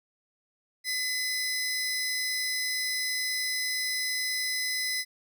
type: tone pair together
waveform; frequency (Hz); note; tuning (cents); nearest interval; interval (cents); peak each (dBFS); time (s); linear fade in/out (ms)
sawtooth; 2017 / 5083; B6 / D#8; +36 / +36; octave + major third; 1600; -27 / -29; 0.84-5.05; 50
effects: none